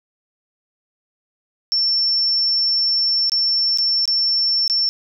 sine tone with dropouts, 5410 Hz, E8, 44 cents sharp, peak -15 dBFS, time 1.72-4.89 s, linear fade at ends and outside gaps 0 ms, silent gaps 3.296-3.319 / 3.774-3.785 / 4.055-4.077 / 4.678-4.698 s, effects none

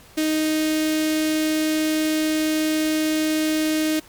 sawtooth tone with notch filter, 311.2 Hz, D#4, in tune, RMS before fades -21 dBFS, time 0.17-4 s, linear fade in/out 10 ms, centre 1000 Hz, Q 0.75, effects pink hiss -48 dBFS RMS until 4.08 s + MP3 96 kbps

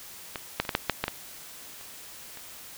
clicks, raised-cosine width 0.3 ms, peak -16 / -7 / -23 / -11 / -6 / -6 / -9 / -12 / -30 / -28 dBFS, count 10, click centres 0.358 / 0.6 / 0.651 / 0.692 / 0.751 / 0.897 / 1.04 / 1.081 / 1.811 / 2.373 s, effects white hiss -45 dBFS RMS until 2.77 s

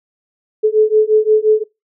sine beating tone pair, 428.3 / 434 Hz, A4 / A4, -47 / -24 cents, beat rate 5.7 Hz, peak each -12 dBFS, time 0.63-1.64 s, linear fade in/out 20 ms, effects noise-tail reverb RT60 0.2 s tail -21 dB re dry

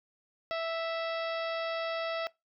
harmonic tone with a mistuned harmonic, 659 Hz, E5, 1 cent flat, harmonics 1 / 2 / 3 / 4 / 5 / 6 / 7 / 8, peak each -32 / -38 / -42 / -44 / -46 / -48 / -49 / -50 dBFS, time 0.51-2.27 s, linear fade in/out 0 ms, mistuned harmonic 6, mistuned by -41 cents, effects noise-tail reverb RT60 0.2 s tail -22 dB re dry

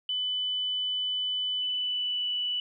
sine tone with pitch glide, 3000 to 2966 Hz, F#7 to F#7, +23 to +4 cents, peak -27 dBFS, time 0.09-2.6 s, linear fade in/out 2 ms, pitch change -19 cents, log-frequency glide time 1.56-2.3 s, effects none

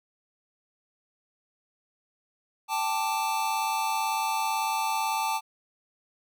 square chord, G suspended second, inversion none, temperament just, 784 / 882 / 1176 Hz, G5 / A5 / D6, 0 / +4 / +2 cents, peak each -34 / -28 / -34 dBFS, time 2.68-5.41 s, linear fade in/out 50 ms, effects none

